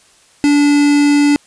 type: tone with quantisation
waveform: triangle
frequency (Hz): 289.5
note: D4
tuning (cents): -25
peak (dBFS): -6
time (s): 0.44-1.36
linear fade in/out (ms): 0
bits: 3
effects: white hiss -49 dBFS RMS until 1.46 s + resampled to 22050 Hz